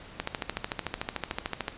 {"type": "click train", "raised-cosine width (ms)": 0.3, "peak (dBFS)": -13, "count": 21, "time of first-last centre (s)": [0.2, 1.681], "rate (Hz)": 13.5, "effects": ["pink hiss -47 dBFS RMS until 1.77 s", "resampled to 8000 Hz"]}